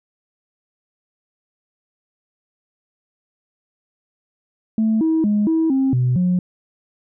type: tone with pitch steps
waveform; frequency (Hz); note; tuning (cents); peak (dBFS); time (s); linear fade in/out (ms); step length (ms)
sine; 220.3 / 320.8 / 208.4 / 323.2 / 267 / 125.4 / 180.1; A3 / E4 / G#3 / E4 / C4 / B2 / F#3; +2 / -47 / +6 / -34 / +35 / +27 / -46; -13; 4.78-6.39; 2; 230
effects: tanh soft clip ceiling -11 dBFS